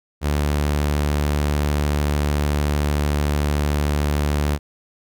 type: tone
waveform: sawtooth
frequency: 73.42 Hz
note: D2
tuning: in tune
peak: -14 dBFS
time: 0.21-4.59 s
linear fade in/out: 50 ms
effects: none